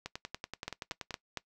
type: two click trains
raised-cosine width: 0.2 ms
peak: -18 / -21 dBFS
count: 4 / 12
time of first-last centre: 0.68-1.373 / 0.06-1.108 s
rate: 4.33 / 10.5 Hz
effects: noise-tail reverb RT60 0.1 s tail -20 dB re dry